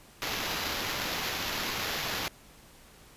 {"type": "noise with sample-and-hold", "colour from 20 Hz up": "violet", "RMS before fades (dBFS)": -33, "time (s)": [0.22, 2.28], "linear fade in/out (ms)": 0, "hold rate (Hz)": 8820, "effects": ["pink hiss -55 dBFS RMS until 3.16 s", "resampled to 32000 Hz"]}